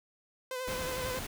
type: tone with vibrato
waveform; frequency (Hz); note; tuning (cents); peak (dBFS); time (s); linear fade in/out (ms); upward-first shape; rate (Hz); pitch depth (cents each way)
sawtooth; 510; C5; -44; -31; 0.51-1.19; 2; sine; 11; 37
type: noise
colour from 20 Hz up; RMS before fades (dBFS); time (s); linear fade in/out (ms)
pink; -39; 0.67-1.27; 10
effects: none